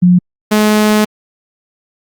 sine / sawtooth tone pair in turn, 178.8 / 212.6 Hz, F3 / G#3, +41 / +41 cents, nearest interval minor third, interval 300 cents, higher second, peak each -4 dBFS, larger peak neither, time 0.02-0.19 / 0.51-1.05 s, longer second, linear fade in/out 10 ms, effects Opus 48 kbps

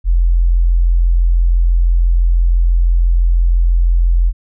sine tone, 43 Hz, F1, 26 cents flat, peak -8 dBFS, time 0.04-4.33 s, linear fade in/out 50 ms, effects none

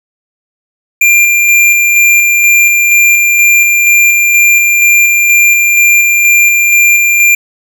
square tone with tremolo, 2386 Hz, D7, 27 cents sharp, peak -4 dBFS, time 1.01-7.35 s, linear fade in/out 5 ms, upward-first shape square, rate 2.1 Hz, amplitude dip 25%, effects none

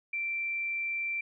sine tone, 2349 Hz, D7, in tune, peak -30 dBFS, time 0.13-1.21 s, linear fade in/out 5 ms, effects none

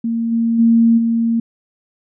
sine tone with level steps, 230 Hz, A#3, 23 cents flat, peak -16 / -13 / -8 / -13 dBFS, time 0.04-1.4 s, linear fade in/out 5 ms, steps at 0.31 / 0.58 / 0.97 s, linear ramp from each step 20 ms, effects none

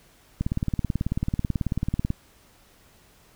click train, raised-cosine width 5 ms, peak -12 dBFS, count 32, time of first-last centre 0.41-2.104 s, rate 18.3 Hz, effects pink hiss -57 dBFS RMS until 3.35 s

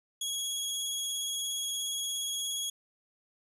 20% pulse tone with vibrato, 3322 Hz, G#7, in tune, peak -26 dBFS, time 0.21-2.7 s, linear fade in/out 5 ms, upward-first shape triangle, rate 17 Hz, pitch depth 18 cents each way, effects none

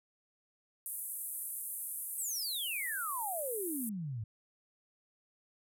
pink band-pass noise, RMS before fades -41 dBFS, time 0.86-3.89 s, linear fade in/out 0 ms, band 9300 to 14000 Hz, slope 48 dB/octave
sine exponential sweep, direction down, 8410 to 102.8 Hz, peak -36 dBFS, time 2.18-4.24 s, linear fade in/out 5 ms
effects none

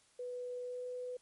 sine tone with pitch glide, 494.4 to 498.1 Hz, B4 to B4, +2 to +15 cents, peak -39 dBFS, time 0.19-1.17 s, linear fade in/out 5 ms, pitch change +13 cents, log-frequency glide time 0.63-0.85 s, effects white hiss -68 dBFS RMS until 1.21 s + MP3 48 kbps

